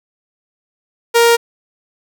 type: tone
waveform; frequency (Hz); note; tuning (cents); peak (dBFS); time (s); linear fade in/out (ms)
sawtooth; 467.9; A#4; +6; -4; 1.14-1.37; 20
effects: none